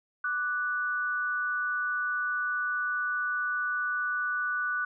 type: tone pair together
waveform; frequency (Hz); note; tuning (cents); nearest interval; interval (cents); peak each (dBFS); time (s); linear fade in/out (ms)
sine; 1175.2 / 1480; D6 / F#6; +1 / 0; major third; 399; -34 / -28; 0.24-4.85; 5
effects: none